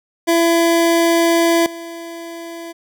25% pulse tone with level steps, 335.6 Hz, E4, 31 cents sharp, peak -8 / -25 dBFS, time 0.27-2.73 s, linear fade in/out 20 ms, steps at 1.66 s, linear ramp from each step 2 ms, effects none

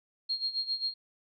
sine tone with tremolo, 4240 Hz, C8, 22 cents sharp, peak -27 dBFS, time 0.29-0.94 s, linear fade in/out 10 ms, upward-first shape sine, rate 7.5 Hz, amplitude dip 80%, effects none

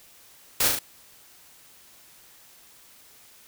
white noise with echo, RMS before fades -22 dBFS, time 0.6-0.68 s, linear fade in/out 5 ms, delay 37 ms, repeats 3, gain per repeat -3 dB, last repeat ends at 0.791 s, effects white hiss -53 dBFS RMS until 3.47 s

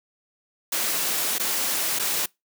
white noise with dropouts, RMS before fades -25 dBFS, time 0.72-2.26 s, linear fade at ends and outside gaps 5 ms, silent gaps 1.384-1.396 / 1.989-1.995 s, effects noise-tail reverb RT60 0.2 s tail -25 dB re dry + high-pass 200 Hz 12 dB/octave

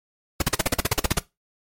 pink noise bursts, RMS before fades -19 dBFS, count 13, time 0.4-1.189 s, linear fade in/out 5 ms, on 21 ms, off 43 ms, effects noise-tail reverb RT60 0.2 s tail -19 dB re dry + MP3 64 kbps

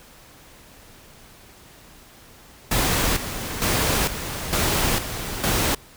pink noise with tremolo, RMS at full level -21 dBFS, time 2.71-5.75 s, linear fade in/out 5 ms, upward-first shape square, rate 1.1 Hz, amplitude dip 65%, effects pink hiss -48 dBFS RMS until 5.96 s

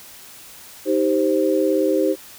sine chord, C minor, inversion first, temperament just, 314 / 392.4 / 523.3 Hz, Eb4 / G4 / C5, +16 / +2 / 0 cents, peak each -20 dBFS, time 0.85-2.16 s, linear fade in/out 50 ms, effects white hiss -42 dBFS RMS until 2.38 s

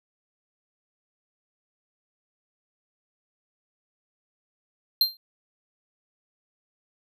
square tone with exponential decay, 4168 Hz, C8, 7 cents flat, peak -14 dBFS, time 5.01-5.17 s, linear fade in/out 2 ms, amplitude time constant 33 ms, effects none

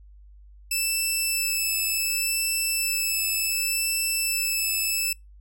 10% pulse tone with vibrato, 2637 Hz, E7, in tune, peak -15 dBFS, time 0.71-5.13 s, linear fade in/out 5 ms, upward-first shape sine, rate 0.68 Hz, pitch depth 12 cents each way, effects noise-tail reverb RT60 0.2 s tail -26 dB re dry + added 50 Hz sine -46 dBFS peak until 5.4 s

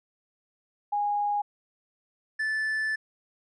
sine / triangle tone pair in turn, 823 / 1750.4 Hz, G#5 / A6, -16 / -9 cents, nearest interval octave + minor second, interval 1307 cents, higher second, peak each -24 dBFS, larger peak neither, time 0.92-1.42 / 2.39-2.96 s, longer second, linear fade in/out 10 ms, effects resampled to 24000 Hz

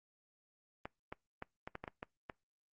clicks, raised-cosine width 0.5 ms, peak -27 dBFS, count 9, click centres 0.855 / 1.125 / 1.424 / 1.675 / 1.754 / 1.84 / 1.878 / 2.029 / 2.298 s, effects noise-tail reverb RT60 0.2 s tail -26 dB re dry + Opus 32 kbps

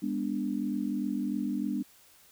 sine chord, G# diminished, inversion none, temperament equal with one note detuned, 203.8 / 246.9 / 293.7 Hz, G#3 / B3 / D4, -32 / 0 / 0 cents, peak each -33 dBFS, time 0.02-1.83 s, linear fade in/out 10 ms, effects white hiss -59 dBFS RMS until 2.31 s

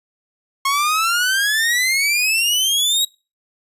sawtooth exponential sweep, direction up, 1083 to 3844 Hz, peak -12 dBFS, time 0.65-3.05 s, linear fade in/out 5 ms, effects noise-tail reverb RT60 0.3 s tail -24 dB re dry + resampled to 32000 Hz

